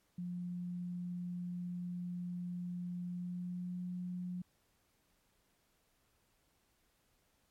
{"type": "tone with pitch glide", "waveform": "sine", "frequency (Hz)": [177.1, 179.36], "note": ["F3", "F3"], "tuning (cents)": [24, 46], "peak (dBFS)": -38, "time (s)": [0.18, 4.42], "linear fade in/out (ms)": 5, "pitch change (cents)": 22, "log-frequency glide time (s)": [3.03, 3.83], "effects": ["pink hiss -75 dBFS RMS until 7.5 s", "MP3 64 kbps"]}